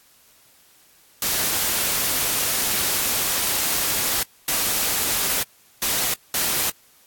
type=noise bursts at uneven times; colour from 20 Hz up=white; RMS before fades=-22 dBFS; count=4; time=1.22-4.23 / 4.48-5.43 / 5.82-6.14 / 6.34-6.7 s; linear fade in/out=2 ms; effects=white hiss -55 dBFS RMS until 7.06 s + AAC 64 kbps